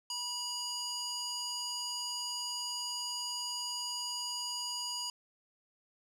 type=tone with band-pass filter; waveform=square; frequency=970 Hz; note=B5; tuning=31 cents flat; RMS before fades=-38 dBFS; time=0.1-5.1 s; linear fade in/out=2 ms; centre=5500 Hz; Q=2.1; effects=none